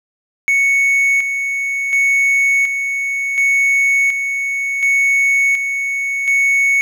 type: tone with tremolo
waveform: triangle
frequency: 2217 Hz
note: C#7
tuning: in tune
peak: -9 dBFS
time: 0.48-6.81 s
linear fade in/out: 0 ms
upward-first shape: square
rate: 0.69 Hz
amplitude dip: 50%
effects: none